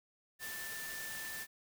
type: tone in noise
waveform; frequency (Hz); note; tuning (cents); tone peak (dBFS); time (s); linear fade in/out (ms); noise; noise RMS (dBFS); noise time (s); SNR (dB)
sine; 1771; A6; +11; -44; 0.39-1.47; 50; white; -45; 0.39-1.47; -2
effects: none